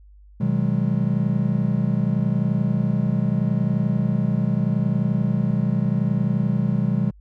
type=chord; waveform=triangle; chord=G# minor seventh; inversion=first; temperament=just; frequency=124.59 / 155.74 / 186.89 / 207.7 Hz; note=B2 / D#3 / F#3 / G#3; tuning=+16 / +2 / +18 / 0 cents; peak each=-22 dBFS; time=0.4-7.11 s; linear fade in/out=10 ms; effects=added 50 Hz sine -45 dBFS peak until 7.2 s